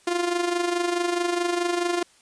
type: tone with amplitude modulation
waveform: sawtooth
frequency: 349.2 Hz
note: F4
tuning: in tune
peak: -16 dBFS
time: 0.07-2.03 s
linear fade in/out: 5 ms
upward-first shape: sine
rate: 24.7 Hz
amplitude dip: 60%
effects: white hiss -57 dBFS RMS until 2.21 s + resampled to 22050 Hz